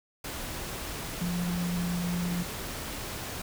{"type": "tone in noise", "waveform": "sine", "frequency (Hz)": 175.4, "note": "F3", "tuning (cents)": 8, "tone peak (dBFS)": -28, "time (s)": [1.21, 2.43], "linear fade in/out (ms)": 5, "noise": "pink", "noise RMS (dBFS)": -37, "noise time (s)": [0.24, 3.42], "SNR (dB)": 6, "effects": []}